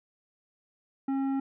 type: tone with tanh clipping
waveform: triangle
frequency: 271.1 Hz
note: C#4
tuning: 38 cents flat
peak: -28 dBFS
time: 1.08-1.4 s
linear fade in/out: 5 ms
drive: 14 dB
effects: none